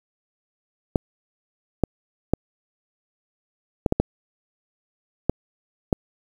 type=clicks; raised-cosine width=2 ms; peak=-4 dBFS; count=8; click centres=0.958 / 1.837 / 2.336 / 3.862 / 3.924 / 4 / 5.296 / 5.928 s; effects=7-bit